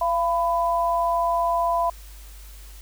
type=tone pair together; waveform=sine; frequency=684 / 999 Hz; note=F5 / B5; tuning=-36 / +20 cents; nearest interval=perfect fifth; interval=656 cents; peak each=-22 dBFS; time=0.01-1.9 s; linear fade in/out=5 ms; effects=added 50 Hz sine -40 dBFS peak until 2.81 s + white hiss -49 dBFS RMS until 2.81 s